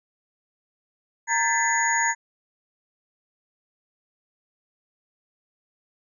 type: tone cluster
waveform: sine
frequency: 925 / 1601 / 1754 / 2016 / 6730 Hz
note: A#5 / G6 / A6 / B6 / G#8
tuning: -14 / +36 / -6 / +35 / +22 cents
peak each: -24 / -30 / -26 / -27 / -26 dBFS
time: 1.27-2.15 s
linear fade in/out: 50 ms
effects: none